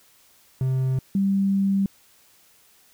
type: tone pair in turn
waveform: triangle / sine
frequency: 130.81 / 195.99 Hz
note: C3 / G3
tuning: 0 / 0 cents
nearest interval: perfect fifth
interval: 700 cents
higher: second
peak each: -18 dBFS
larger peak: neither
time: 0.61-0.99 / 1.15-1.86 s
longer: second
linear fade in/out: 2 ms
effects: white hiss -57 dBFS RMS until 2.93 s

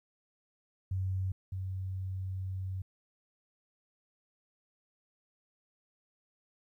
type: tone pair in turn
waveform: sine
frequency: 94.3 / 94.3 Hz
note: F#2 / F#2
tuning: +33 / +33 cents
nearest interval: unison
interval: 0 cents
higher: neither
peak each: -30 / -34 dBFS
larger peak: first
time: 0.91-1.32 / 1.52-2.82 s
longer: second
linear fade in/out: 5 ms
effects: 12-bit

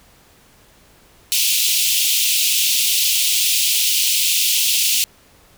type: high-pass noise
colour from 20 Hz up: pink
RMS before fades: -17 dBFS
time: 1.32-5.04 s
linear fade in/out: 0 ms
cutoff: 2600 Hz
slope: 48 dB/octave
effects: pink hiss -51 dBFS RMS until 5.57 s

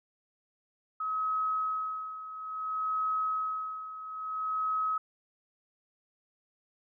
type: tone with tremolo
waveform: sine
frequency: 1277 Hz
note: D#6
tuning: 45 cents sharp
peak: -27 dBFS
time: 1-4.98 s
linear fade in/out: 5 ms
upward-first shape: sine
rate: 0.59 Hz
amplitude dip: 75%
effects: none

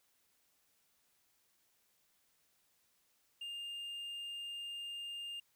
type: tone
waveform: triangle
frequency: 2810 Hz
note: F7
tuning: 10 cents sharp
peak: -40 dBFS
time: 3.41-5.4 s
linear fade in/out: 5 ms
effects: white hiss -75 dBFS RMS until 5.55 s

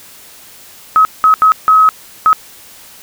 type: tone bursts at uneven times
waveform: sine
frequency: 1277 Hz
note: D#6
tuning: 45 cents sharp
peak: -4 dBFS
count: 5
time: 0.96-1.05 / 1.24-1.34 / 1.42-1.52 / 1.68-1.89 / 2.26-2.33 s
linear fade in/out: 0 ms
effects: white hiss -38 dBFS RMS until 3.02 s

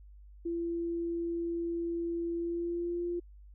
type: tone with pitch glide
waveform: sine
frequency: 338.8 to 347.7 Hz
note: E4 to F4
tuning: +48 to -8 cents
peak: -31 dBFS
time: 0.45-3.2 s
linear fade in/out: 10 ms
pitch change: +44 cents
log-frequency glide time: 2.35-3.06 s
effects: added 50 Hz sine -50 dBFS peak until 3.54 s

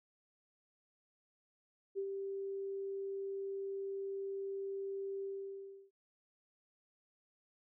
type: tone with ADSR envelope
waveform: sine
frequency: 392 Hz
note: G4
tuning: in tune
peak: -34 dBFS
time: 1.95-5.91 s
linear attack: 33 ms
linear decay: 71 ms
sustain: -4 dB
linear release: 680 ms
effects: none

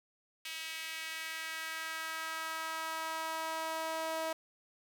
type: tone with high-pass filter sweep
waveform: sawtooth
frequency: 321.6 Hz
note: E4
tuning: 43 cents flat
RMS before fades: -39 dBFS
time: 0.45-4.33 s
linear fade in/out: 5 ms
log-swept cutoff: 2600 to 670 Hz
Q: 1.9
effects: none

